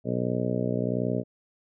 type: harmonic tone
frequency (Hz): 61.3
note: B1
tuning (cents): -12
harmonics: 2 / 3 / 4 / 5 / 6 / 7 / 8 / 9 / 10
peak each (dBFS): -31 / -31 / -31 / -37 / -37 / -33 / -37 / -36 / -35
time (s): 0.04-1.24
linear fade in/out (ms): 50
effects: none